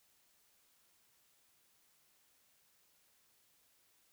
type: silence
effects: white hiss -72 dBFS RMS until 4.12 s